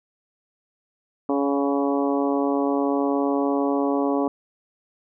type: harmonic tone with a mistuned harmonic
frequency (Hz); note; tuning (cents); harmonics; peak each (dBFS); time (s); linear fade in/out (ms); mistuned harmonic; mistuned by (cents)
140.5; C#3; +24; 2 / 3 / 4 / 5 / 6 / 7 / 8; -22 / -26 / -28 / -30 / -32 / -33 / -34; 1.29-4.28; 2; 6; -18
effects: none